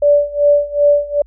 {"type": "tone with tremolo", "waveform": "sine", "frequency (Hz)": 581, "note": "D5", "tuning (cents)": -19, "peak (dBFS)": -6, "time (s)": [0.02, 1.22], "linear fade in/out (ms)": 5, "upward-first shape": "sine", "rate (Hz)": 2.6, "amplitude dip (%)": 90, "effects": ["added 53 Hz sine -41 dBFS peak until 1.26 s"]}